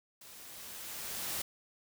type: noise with level ramp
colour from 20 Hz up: white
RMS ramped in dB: -53 to -36 dBFS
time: 0.21-1.42 s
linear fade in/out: 5 ms
effects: none